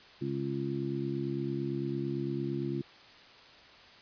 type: harmonic tone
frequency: 68.9 Hz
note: C#2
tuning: 10 cents flat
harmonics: 2 / 3 / 4 / 5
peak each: -36 / -39 / -38 / -35 dBFS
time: 0.21-2.82 s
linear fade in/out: 10 ms
effects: white hiss -54 dBFS RMS until 4.01 s + resampled to 11025 Hz